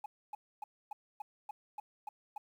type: tone bursts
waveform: sine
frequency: 839 Hz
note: G#5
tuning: 17 cents sharp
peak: -36 dBFS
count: 9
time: 0.04-2.38 s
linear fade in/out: 5 ms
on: 20 ms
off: 270 ms
effects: tanh soft clip ceiling -38 dBFS + 11-bit